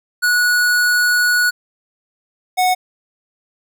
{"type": "tone pair in turn", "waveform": "square", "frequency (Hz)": [1464, 735.8], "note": ["F#6", "F#5"], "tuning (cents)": [-19, -10], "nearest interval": "octave", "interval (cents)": 1191, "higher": "first", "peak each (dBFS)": -13, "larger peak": "neither", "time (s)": [[0.22, 1.51], [2.57, 2.75]], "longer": "first", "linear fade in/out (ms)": 20, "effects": []}